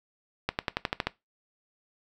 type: accelerating click train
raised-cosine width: 0.3 ms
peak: -10 dBFS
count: 8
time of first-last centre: 0.49-1.07 s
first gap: 99 ms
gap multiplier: 0.94
effects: noise-tail reverb RT60 0.2 s tail -19 dB re dry